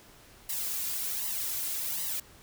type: noise with flanger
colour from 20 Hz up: blue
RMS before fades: -33 dBFS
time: 0.49-2.2 s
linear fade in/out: 5 ms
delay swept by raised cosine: 1 to 2.9 ms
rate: 1.3 Hz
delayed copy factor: +0.95
effects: pink hiss -55 dBFS RMS until 2.42 s